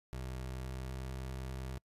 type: tone with pitch glide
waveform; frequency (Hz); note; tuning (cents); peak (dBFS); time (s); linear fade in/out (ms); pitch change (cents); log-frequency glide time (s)
25% pulse; 64 to 64.97; C2 to C2; -38 to -12; -36; 0.13-1.78; 0; +26; 0.46-1.09
effects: noise-tail reverb RT60 0.1 s tail -26 dB re dry + resampled to 32000 Hz